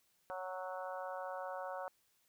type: harmonic tone with a mistuned harmonic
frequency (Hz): 185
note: F#3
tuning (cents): 0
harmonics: 3 / 4 / 5 / 6 / 7 / 8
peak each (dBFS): -44 / -46 / -48 / -50 / -51 / -52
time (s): 0.3-1.88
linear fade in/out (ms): 0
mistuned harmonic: 7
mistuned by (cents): +17
effects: white hiss -75 dBFS RMS until 2.28 s